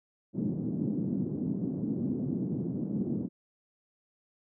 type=band-pass noise; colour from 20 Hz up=white; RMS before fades=-32 dBFS; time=0.33-3.29 s; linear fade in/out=50 ms; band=150 to 270 Hz; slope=24 dB/octave; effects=none